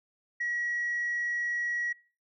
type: tone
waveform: sine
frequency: 1916 Hz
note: A#6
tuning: 47 cents sharp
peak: -27 dBFS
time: 0.4-1.93 s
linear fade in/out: 10 ms
effects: noise-tail reverb RT60 0.4 s tail -26 dB re dry + tanh soft clip ceiling -25 dBFS